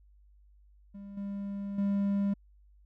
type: tone with level steps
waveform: triangle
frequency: 199.8 Hz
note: G3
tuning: 33 cents sharp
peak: -40 / -32 / -24 dBFS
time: 0.94-2.34 s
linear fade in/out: 10 ms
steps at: 1.17 / 1.78 s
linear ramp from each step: 5 ms
effects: added 50 Hz sine -57 dBFS peak until 2.85 s